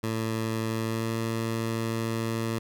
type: tone with pitch glide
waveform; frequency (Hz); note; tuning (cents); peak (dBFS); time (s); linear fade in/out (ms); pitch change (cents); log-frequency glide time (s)
15% pulse; 111.8 to 113.49; A2 to A#2; +28 to -46; -21; 0.03-2.59; 10; +26; 0.7-1.14
effects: none